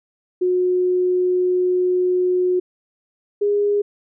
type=tone pair in turn; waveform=sine; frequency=363.3 / 409.9 Hz; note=F#4 / G#4; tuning=-32 / -23 cents; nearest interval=major second; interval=209 cents; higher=second; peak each=-15 dBFS; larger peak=neither; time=0.41-2.6 / 3.41-3.82 s; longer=first; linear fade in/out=10 ms; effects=none